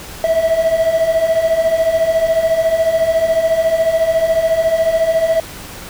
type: beating tone pair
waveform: triangle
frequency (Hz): 642 / 656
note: E5 / E5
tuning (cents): -46 / -9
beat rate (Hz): 14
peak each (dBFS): -16 / -11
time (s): 0.24-5.4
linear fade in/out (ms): 2
effects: pink hiss -32 dBFS RMS until 5.89 s